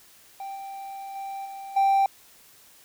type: tone with level steps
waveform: triangle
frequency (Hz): 784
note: G5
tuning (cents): 0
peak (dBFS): -31 / -33 / -30 / -34 / -15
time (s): 0.4-2.06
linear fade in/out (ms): 2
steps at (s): 0.55 / 1.15 / 1.45 / 1.76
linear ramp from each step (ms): 10
effects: tanh soft clip ceiling -11 dBFS + white hiss -54 dBFS RMS until 2.84 s